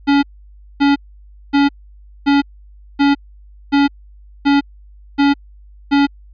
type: tone bursts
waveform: square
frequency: 282.3 Hz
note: C#4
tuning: 32 cents sharp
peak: -10 dBFS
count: 9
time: 0.07-6.07 s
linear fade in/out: 20 ms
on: 160 ms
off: 570 ms
effects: added 50 Hz sine -39 dBFS peak until 6.33 s + resampled to 11025 Hz